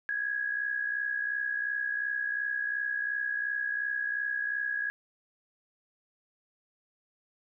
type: tone with amplitude modulation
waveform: sine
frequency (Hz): 1661.2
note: G#6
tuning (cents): 0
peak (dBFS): -26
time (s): 0.09-4.9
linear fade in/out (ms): 0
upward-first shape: sine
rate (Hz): 62.8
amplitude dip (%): 65
effects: none